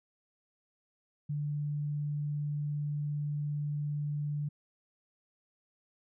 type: tone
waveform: sine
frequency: 147.1 Hz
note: D3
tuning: 3 cents sharp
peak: -31 dBFS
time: 1.29-4.49 s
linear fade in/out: 10 ms
effects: none